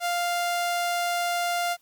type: tone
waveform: sawtooth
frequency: 698.5 Hz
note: F5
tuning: in tune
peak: -20 dBFS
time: 0-1.77 s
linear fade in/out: 50 ms
effects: white hiss -64 dBFS RMS until 1.81 s + MP3 96 kbps